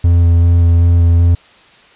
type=tone with vibrato; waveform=triangle; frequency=85.4 Hz; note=F2; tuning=38 cents flat; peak=-4 dBFS; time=0.04-1.35 s; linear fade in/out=5 ms; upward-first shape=square; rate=2.6 Hz; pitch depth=10 cents each way; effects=white hiss -44 dBFS RMS until 1.95 s + resampled to 8000 Hz